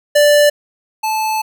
square tone pair in turn, 587.3 / 871.4 Hz, D5 / A5, 0 / -17 cents, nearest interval perfect fifth, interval 683 cents, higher second, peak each -8 / -16 dBFS, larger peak first, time 0.15-0.5 / 1.03-1.42 s, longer second, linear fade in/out 10 ms, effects none

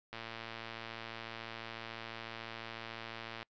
click train, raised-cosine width 0.3 ms, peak -27 dBFS, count 377, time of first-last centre 0.13-3.428 s, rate 114 Hz, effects noise-tail reverb RT60 0.1 s tail -26 dB re dry + resampled to 16000 Hz

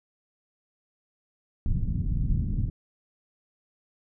pink low-pass noise, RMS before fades -26 dBFS, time 1.66-2.7 s, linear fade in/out 2 ms, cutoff 190 Hz, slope 24 dB/octave, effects none

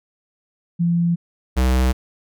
sine / square tone pair in turn, 171 / 63.83 Hz, F3 / C2, -36 / -42 cents, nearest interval octave + perfect fourth, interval 1706 cents, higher first, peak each -15 dBFS, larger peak neither, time 0.79-1.16 / 1.56-1.93 s, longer neither, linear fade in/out 20 ms, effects none

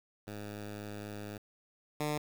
10% pulse tone pair in turn, 103.83 / 149.91 Hz, G#2 / D3, 0 / +36 cents, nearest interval tritone, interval 636 cents, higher second, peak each -34 / -24 dBFS, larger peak second, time 0.27-1.38 / 2-2.18 s, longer first, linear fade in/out 5 ms, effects 9-bit

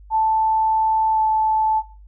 sine tone with pitch glide, 880 to 872.9 Hz, A5 to A5, 0 to -14 cents, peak -15 dBFS, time 0.1-1.83 s, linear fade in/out 50 ms, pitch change -14 cents, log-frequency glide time 1.12-1.2 s, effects noise-tail reverb RT60 0.4 s tail -17 dB re dry + added 50 Hz sine -41 dBFS peak until 2.07 s

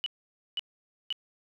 sine tone bursts, 2958 Hz, F#7, 1 cent flat, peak -28 dBFS, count 3, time 0.04-1.126 s, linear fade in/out 0 ms, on 22 ms, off 510 ms, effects none

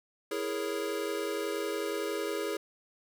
square chord, A# half-diminished seventh, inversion second, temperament equal, 329.6 / 415.3 / 466.2 / 554.4 Hz, E4 / G#4 / A#4 / C#5, 0 / 0 / 0 / 0 cents, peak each -39 / -35 / -39 / -40 dBFS, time 0.31-2.57 s, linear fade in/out 5 ms, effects none

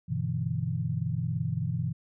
sine chord, E minor seventh, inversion first, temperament equal, 98 / 123.47 / 146.83 / 164.81 Hz, G2 / B2 / D3 / E3, 0 / 0 / 0 / 0 cents, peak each -35 / -31 / -35 / -32 dBFS, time 0.08-1.93 s, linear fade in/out 20 ms, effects none

